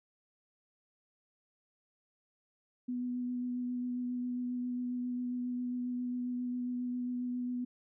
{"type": "tone with vibrato", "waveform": "sine", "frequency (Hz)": 247.1, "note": "B3", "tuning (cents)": 1, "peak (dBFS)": -33, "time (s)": [2.88, 7.65], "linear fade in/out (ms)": 10, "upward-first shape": "sine", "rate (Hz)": 7.4, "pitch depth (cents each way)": 12, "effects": []}